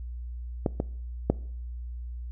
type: clicks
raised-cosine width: 2 ms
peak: -10 / -13 / -7 dBFS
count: 3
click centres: 0.662 / 0.801 / 1.3 s
effects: noise-tail reverb RT60 0.6 s tail -22 dB re dry + added 60 Hz sine -34 dBFS peak until 2.31 s